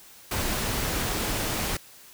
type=noise; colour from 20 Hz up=pink; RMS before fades=-28 dBFS; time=0.31-1.77 s; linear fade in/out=5 ms; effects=white hiss -50 dBFS RMS until 2.13 s